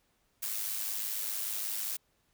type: noise with amplitude modulation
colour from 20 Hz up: blue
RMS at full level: -33 dBFS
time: 0.42-1.97 s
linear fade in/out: 10 ms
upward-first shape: sine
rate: 105 Hz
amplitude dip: 50%
effects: pink hiss -73 dBFS RMS until 2.33 s